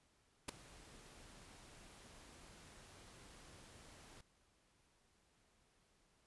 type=noise with ADSR envelope; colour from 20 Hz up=pink; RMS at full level=-37 dBFS; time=0.48-4.21 s; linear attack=11 ms; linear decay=5 ms; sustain=-23 dB; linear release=4 ms; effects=pink hiss -75 dBFS RMS until 6.26 s + resampled to 24000 Hz